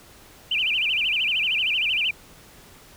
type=tone with vibrato; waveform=sine; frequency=2702 Hz; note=E7; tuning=42 cents sharp; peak=-20 dBFS; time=0.51-2.11 s; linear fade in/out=5 ms; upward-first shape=sine; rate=13 Hz; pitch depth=240 cents each way; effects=pink hiss -49 dBFS RMS until 2.96 s